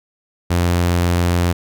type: tone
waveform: sawtooth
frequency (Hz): 87.31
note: F2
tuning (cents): 0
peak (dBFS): -10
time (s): 0.5-1.53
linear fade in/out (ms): 10
effects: none